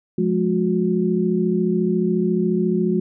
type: tone cluster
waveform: sine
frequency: 178 / 212.2 / 362.9 Hz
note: F3 / G#3 / F#4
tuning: +33 / +38 / -34 cents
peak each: -21 dBFS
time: 0.18-3 s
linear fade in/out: 5 ms
effects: none